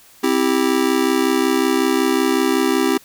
square chord, C major, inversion none, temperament just, 261.6 / 327 / 392.4 Hz, C4 / E4 / G4, 0 / -14 / +2 cents, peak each -20 dBFS, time 0.23-2.98 s, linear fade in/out 10 ms, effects white hiss -48 dBFS RMS until 3.04 s

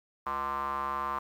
square tone with band-pass filter, 69.3 Hz, C#2, in tune, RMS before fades -33 dBFS, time 0.26-1.19 s, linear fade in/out 5 ms, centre 1100 Hz, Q 9.4, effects 10-bit

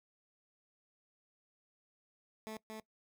15% pulse tone with echo, 218.4 Hz, A3, 13 cents flat, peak -36 dBFS, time 2.47-2.57 s, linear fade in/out 0 ms, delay 230 ms, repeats 1, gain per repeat -2 dB, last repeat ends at 2.8 s, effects noise-tail reverb RT60 0.1 s tail -20 dB re dry

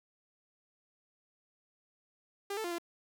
sawtooth tone with pitch steps, 400.7 / 439.6 / 348.1 / 342.1 Hz, G4 / A4 / F4 / F4, +38 / -2 / -6 / -36 cents, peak -31 dBFS, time 2.5-2.784 s, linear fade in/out 5 ms, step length 71 ms, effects none

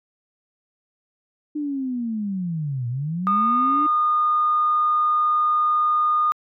sine linear two-way sweep, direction down then up, 303.2 to 116.7 to 303.2 Hz, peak -23 dBFS, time 1.55-3.87 s, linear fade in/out 10 ms, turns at 2.88 s
sine tone, 1223 Hz, D#6, 30 cents flat, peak -16 dBFS, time 3.27-6.32 s, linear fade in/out 0 ms
effects tanh soft clip ceiling -9 dBFS

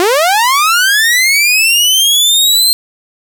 sawtooth linear sweep, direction up, 335.4 to 4186 Hz, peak -4 dBFS, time 0-2.73 s, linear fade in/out 0 ms, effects none

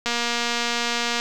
click train, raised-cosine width 0.2 ms, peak -7 dBFS, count 271, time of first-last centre 0.06-1.199 s, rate 237 Hz, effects none

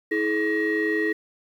sine tone cluster, 323.6 / 425.1 / 1892 Hz, E4 / G#4 / A#6, -32 / +40 / +25 cents, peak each -24 dBFS, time 0.11-1.13 s, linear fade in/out 10 ms, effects tanh soft clip ceiling -16 dBFS + 9-bit

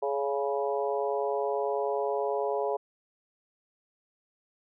harmonic tone with a mistuned harmonic, 140 Hz, C#3, 18 cents sharp, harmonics 3 / 4 / 5 / 6 / 7, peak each -30 / -32 / -34 / -36 / -37 dBFS, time 0.02-2.77 s, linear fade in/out 10 ms, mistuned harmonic 5, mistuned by -23 cents, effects none

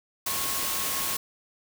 sine tone in noise, 1088 Hz, C#6, 33 cents flat, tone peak -38 dBFS, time 0.26-1.17 s, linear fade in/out 5 ms, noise white, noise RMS -29 dBFS, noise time 0.26-1.17 s, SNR -12 dB, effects none

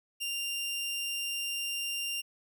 sawtooth tone, 2788 Hz, F7, 4 cents flat, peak -29 dBFS, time 0.2-2.22 s, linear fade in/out 20 ms, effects none

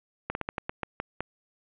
slowing click train, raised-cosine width 0.5 ms, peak -15 dBFS, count 9, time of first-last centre 0.3-1.206 s, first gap 51 ms, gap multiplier 1.22, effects resampled to 8000 Hz + 8-bit

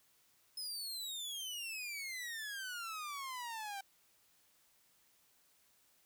sawtooth exponential sweep, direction down, 5160 to 774 Hz, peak -38 dBFS, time 0.57-3.81 s, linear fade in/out 5 ms, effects white hiss -71 dBFS RMS until 6.05 s

